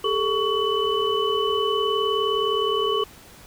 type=tone cluster; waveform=sine; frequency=403.2 / 442.7 / 1124 / 2991 Hz; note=G4 / A4 / C#6 / F#7; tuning=+49 / +11 / +24 / +18 cents; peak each=-25 / -25 / -25 / -27 dBFS; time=0.04-3.04 s; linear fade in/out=5 ms; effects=pink hiss -47 dBFS RMS until 3.46 s